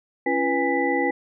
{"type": "tone cluster", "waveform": "sine", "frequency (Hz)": [276.2, 343, 491.5, 819, 1980], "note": ["C#4", "F4", "B4", "G#5", "B6"], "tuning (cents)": [-6, -31, -8, -24, 4], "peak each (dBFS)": -26, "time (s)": [0.26, 1.11], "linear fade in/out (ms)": 5, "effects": []}